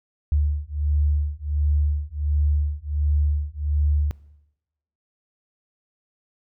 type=beating tone pair; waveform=sine; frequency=73.1 / 74.5 Hz; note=D2 / D2; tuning=-7 / +25 cents; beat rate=1.4 Hz; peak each=-22 / -22 dBFS; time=0.32-4.11 s; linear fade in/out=0 ms; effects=noise-tail reverb RT60 0.9 s tail -21 dB re dry